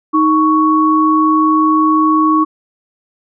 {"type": "tone pair together", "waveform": "sine", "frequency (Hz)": [312.5, 1113.6], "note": ["D#4", "C#6"], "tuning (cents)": [8, 8], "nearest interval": "octave + minor seventh", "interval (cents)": 2200, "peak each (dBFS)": -11, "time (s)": [0.13, 2.45], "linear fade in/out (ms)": 20, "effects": []}